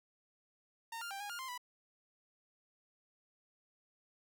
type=tone with pitch steps; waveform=sawtooth; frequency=916 / 1400 / 788 / 820 / 1413 / 1047 / 986 Hz; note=A#5 / F6 / G5 / G#5 / F6 / C6 / B5; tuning=-31 / +4 / +9 / -22 / +20 / +1 / -3 cents; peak=-38 dBFS; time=0.92-1.578 s; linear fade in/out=5 ms; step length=94 ms; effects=none